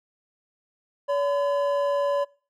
triangle tone pair together, 569 / 1013.8 Hz, C#5 / B5, +45 / +45 cents, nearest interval minor seventh, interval 1000 cents, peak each -20 / -28 dBFS, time 1.08-2.25 s, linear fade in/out 20 ms, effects noise-tail reverb RT60 0.4 s tail -23 dB re dry

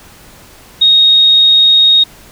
sine tone, 3736 Hz, A#7, 3 cents sharp, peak -4 dBFS, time 0.81-2.04 s, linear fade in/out 10 ms, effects pink hiss -39 dBFS RMS until 2.31 s

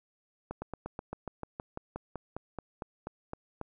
slowing click train, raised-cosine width 1 ms, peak -23 dBFS, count 18, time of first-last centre 0.51-3.613 s, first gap 110 ms, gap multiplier 1.06, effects none

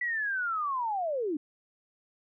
sine linear sweep, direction down, 1975.5 to 277.2 Hz, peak -28 dBFS, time 0.01-1.37 s, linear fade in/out 5 ms, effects none

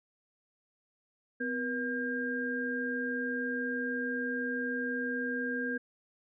sine tone cluster, 253.7 / 479.9 / 1606 Hz, B3 / B4 / G6, +47 / -50 / +41 cents, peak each -35 / -38 / -34 dBFS, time 1.4-5.78 s, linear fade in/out 10 ms, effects none

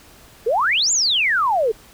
sine exponential two-way sweep, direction up then down, 415.3 to 7459 to 415.3 Hz, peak -15 dBFS, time 0.46-1.72 s, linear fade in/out 10 ms, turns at 0.92 s, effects pink hiss -47 dBFS RMS until 1.93 s

